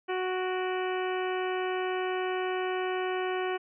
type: harmonic tone with a mistuned harmonic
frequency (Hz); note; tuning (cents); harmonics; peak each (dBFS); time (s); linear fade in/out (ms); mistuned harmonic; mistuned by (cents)
369.7; F#4; -1; 1 / 2 / 3 / 4 / 5 / 6 / 7 / 8; -30 / -35 / -39 / -40 / -41 / -43 / -47 / -44; 0.08-3.58; 20; 6; +81
effects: none